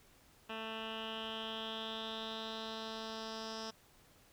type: tone with low-pass filter sweep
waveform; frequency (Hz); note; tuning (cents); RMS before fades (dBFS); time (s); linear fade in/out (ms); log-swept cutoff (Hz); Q
10% pulse; 221.9; A3; +15; -43; 0.49-3.71; 10; 2600 to 5100; 5.6
effects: pink hiss -65 dBFS RMS until 4.32 s